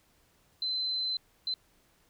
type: tone bursts at uneven times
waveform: sine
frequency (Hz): 4061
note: B7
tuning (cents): +48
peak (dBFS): -29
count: 2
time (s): 0.62-1.17 / 1.47-1.54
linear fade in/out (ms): 2
effects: pink hiss -67 dBFS RMS until 2.09 s